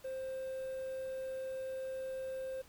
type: tone with quantisation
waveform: triangle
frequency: 525 Hz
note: C5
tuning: 6 cents sharp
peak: -36 dBFS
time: 0.04-2.62 s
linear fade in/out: 10 ms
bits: 10
effects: pink hiss -61 dBFS RMS until 2.68 s